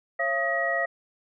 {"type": "tone cluster", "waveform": "sine", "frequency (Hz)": [546, 679, 1254, 1905], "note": ["C#5", "F5", "D#6", "A#6"], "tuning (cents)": [-26, -49, 13, 37], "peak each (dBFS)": [-31, -28, -34, -26], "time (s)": [0.19, 0.86], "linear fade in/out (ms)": 10, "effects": []}